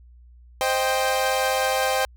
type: chord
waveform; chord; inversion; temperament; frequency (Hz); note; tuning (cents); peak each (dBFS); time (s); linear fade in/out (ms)
sawtooth; C minor; none; equal with one note detuned; 523.3 / 622.3 / 787.6; C5 / Eb5 / G5; 0 / 0 / +8; -20 / -24 / -20; 0.61-2.05; 0
effects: added 60 Hz sine -46 dBFS peak until 2.16 s